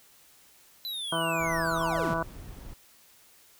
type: linear sweep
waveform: square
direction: down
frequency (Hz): 4043 to 95.7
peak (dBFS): -33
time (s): 0.85-2.14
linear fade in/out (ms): 0
type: harmonic tone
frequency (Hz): 164.81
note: E3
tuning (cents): 0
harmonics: 1 / 2 / 3 / 4 / 5 / 6 / 7 / 8 / 9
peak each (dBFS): -35 / -36 / -39 / -32 / -43 / -33 / -35 / -43 / -35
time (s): 1.12-2.23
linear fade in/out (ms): 5
type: noise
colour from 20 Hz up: brown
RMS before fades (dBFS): -43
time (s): 1.39-2.74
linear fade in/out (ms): 5
effects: white hiss -58 dBFS RMS until 3.59 s